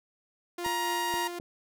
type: tone with tremolo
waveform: sawtooth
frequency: 349.2 Hz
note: F4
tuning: in tune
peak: -29 dBFS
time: 0.58-1.39 s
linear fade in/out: 5 ms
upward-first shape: triangle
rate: 3.7 Hz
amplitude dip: 35%
type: tone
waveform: sawtooth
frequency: 944 Hz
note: A#5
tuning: 22 cents sharp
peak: -25 dBFS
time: 0.64-1.28 s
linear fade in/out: 10 ms
type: clicks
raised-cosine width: 2 ms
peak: -27 dBFS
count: 3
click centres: 0.663 / 1.14 / 1.399 s
effects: none